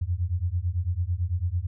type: beating tone pair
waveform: sine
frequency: 84 / 93 Hz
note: E2 / F#2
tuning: +33 / +9 cents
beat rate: 9 Hz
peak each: -27 dBFS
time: 0.01-1.67 s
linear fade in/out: 10 ms
effects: none